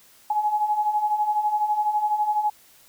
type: beating tone pair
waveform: sine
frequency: 834 / 846 Hz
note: G#5 / G#5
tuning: +7 / +32 cents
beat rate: 12 Hz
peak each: -27 / -21 dBFS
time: 0.3-2.5 s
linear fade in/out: 5 ms
effects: white hiss -54 dBFS RMS until 2.88 s